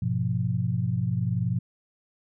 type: chord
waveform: sine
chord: F diminished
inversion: first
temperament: equal with one note detuned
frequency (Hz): 102.81 / 123.47 / 174.61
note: Ab2 / Cb3 / F3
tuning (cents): -17 / 0 / 0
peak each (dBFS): -29 / -26 / -29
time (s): 0.02-1.59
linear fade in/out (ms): 5
effects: none